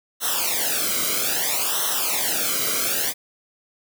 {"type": "noise with flanger", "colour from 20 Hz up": "white", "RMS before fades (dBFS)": -23, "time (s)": [0.2, 3.14], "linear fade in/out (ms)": 50, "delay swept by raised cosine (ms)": [0.42, 1.15], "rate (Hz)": 0.61, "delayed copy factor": -1, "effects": []}